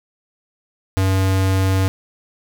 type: tone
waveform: square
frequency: 95.3 Hz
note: G2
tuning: 48 cents flat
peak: -15 dBFS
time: 0.97-1.88 s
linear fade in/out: 0 ms
effects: none